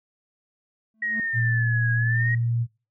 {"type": "tone with exponential growth", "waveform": "triangle", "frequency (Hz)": 220, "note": "A3", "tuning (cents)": 0, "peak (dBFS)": -25, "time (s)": [0.94, 1.2], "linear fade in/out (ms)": 2, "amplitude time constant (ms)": 55}
{"type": "linear two-way sweep", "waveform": "sine", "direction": "down then up", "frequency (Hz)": [1900, 1642, 1900], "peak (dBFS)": -24, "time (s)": [1.02, 2.35], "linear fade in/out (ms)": 5, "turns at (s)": 1.92}
{"type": "tone with pitch glide", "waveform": "sine", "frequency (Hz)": [116.54, 117.55], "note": ["A#2", "A#2"], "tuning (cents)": [0, 15], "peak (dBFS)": -21, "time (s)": [1.33, 2.67], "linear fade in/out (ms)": 50, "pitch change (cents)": 15, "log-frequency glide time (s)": [2.14, 2.49]}
{"effects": ["noise-tail reverb RT60 0.3 s tail -21 dB re dry"]}